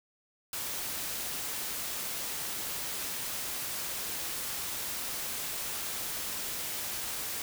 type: noise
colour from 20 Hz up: white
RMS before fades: -36 dBFS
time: 0.53-7.42 s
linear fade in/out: 2 ms
effects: none